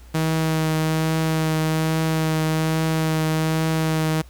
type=tone with vibrato; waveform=sawtooth; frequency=158.8 Hz; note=D#3; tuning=36 cents sharp; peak=-15 dBFS; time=0.14-4.22 s; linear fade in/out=10 ms; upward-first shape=triangle; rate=1.2 Hz; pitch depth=17 cents each way; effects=added 60 Hz sine -42 dBFS peak until 4.29 s + pink hiss -53 dBFS RMS until 4.29 s